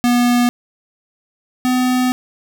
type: tone pair in turn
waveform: square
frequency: 242.9 / 252.4 Hz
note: B3 / B3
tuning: -29 / +38 cents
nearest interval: minor second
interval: 67 cents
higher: second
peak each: -12 / -14 dBFS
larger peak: first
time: 0.04-0.49 / 1.65-2.12 s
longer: second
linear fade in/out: 0 ms
effects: none